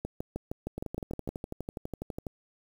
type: two click trains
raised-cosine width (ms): 2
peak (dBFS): -22 / -20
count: 19 / 9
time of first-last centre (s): 0.78-2.268 / 0.05-1.29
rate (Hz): 12.1 / 6.45
effects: 8-bit